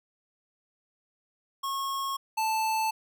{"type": "tone pair in turn", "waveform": "square", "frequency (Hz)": [1091, 879.9], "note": ["C#6", "A5"], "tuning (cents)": [-28, 0], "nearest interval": "major third", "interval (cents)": 372, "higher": "first", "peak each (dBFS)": [-30, -26], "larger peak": "second", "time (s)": [[1.63, 2.17], [2.37, 2.91]], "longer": "neither", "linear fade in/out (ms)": 10, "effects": []}